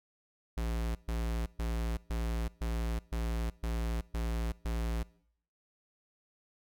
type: tone bursts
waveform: square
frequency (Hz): 57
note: A#1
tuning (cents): -38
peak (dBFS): -32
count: 9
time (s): 0.57-5.03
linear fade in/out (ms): 5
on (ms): 380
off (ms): 130
effects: noise-tail reverb RT60 0.7 s tail -22 dB re dry